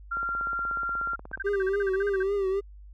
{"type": "tone", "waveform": "sine", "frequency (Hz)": 1382, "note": "F6", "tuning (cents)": -19, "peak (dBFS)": -27, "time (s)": [0.11, 1.16], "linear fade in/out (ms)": 10}
{"type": "click train", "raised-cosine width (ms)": 1, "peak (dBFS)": -28, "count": 21, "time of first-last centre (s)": [0.17, 1.375], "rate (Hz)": 16.6}
{"type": "tone bursts", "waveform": "sine", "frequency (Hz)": 1566, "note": "G6", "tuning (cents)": -2, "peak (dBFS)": -29, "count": 14, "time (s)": [1.33, 2.229], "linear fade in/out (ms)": 5, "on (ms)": 28, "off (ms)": 39}
{"type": "tone with vibrato", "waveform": "triangle", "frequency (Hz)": 392, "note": "G4", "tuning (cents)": 0, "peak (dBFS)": -22, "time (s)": [1.44, 2.61], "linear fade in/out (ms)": 20, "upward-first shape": "triangle", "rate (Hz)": 3.6, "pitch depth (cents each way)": 82}
{"effects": ["added 50 Hz sine -44 dBFS peak until 2.93 s"]}